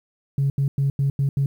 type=tone bursts at uneven times; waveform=sine; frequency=138.59 Hz; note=C#3; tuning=in tune; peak=-16 dBFS; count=6; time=0.38-0.5 / 0.58-0.68 / 0.78-0.9 / 0.99-1.1 / 1.19-1.29 / 1.37-1.46 s; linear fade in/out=2 ms; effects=tanh soft clip ceiling -14 dBFS + 9-bit